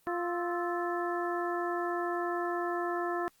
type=harmonic tone with a mistuned harmonic; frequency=349.2 Hz; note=F4; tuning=in tune; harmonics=1 / 2 / 3 / 4 / 5; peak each=-33 / -36 / -38 / -39 / -40 dBFS; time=0.07-3.28 s; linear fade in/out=0 ms; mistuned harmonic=4; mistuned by=-100 cents; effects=white hiss -67 dBFS RMS until 3.4 s + Opus 24 kbps